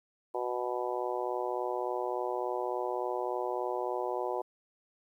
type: harmonic tone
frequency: 123.47 Hz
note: B2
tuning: in tune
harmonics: 3 / 4 / 5 / 6 / 7 / 8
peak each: -36 / -37 / -38 / -39 / -39 / -40 dBFS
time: 0.34-4.42 s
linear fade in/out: 10 ms
effects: 11-bit